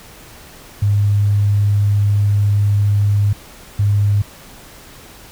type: tone bursts at uneven times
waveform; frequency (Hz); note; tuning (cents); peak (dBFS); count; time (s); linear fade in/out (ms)
sine; 102.2; G#2; -27; -11; 2; 0.82-3.33 / 3.79-4.22; 5
effects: pink hiss -40 dBFS RMS until 5.31 s